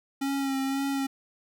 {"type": "tone with vibrato", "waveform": "square", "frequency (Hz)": 272.3, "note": "C#4", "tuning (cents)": -31, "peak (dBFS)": -27, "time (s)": [0.21, 1.07], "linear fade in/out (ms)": 10, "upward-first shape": "sine", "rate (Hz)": 1.9, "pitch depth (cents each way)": 27, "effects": []}